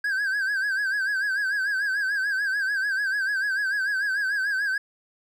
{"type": "tone with vibrato", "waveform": "triangle", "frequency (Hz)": 1600, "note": "G6", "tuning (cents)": 35, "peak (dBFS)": -21, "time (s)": [0.04, 4.78], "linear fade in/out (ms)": 5, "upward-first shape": "sine", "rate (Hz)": 6.8, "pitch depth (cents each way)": 92, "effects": []}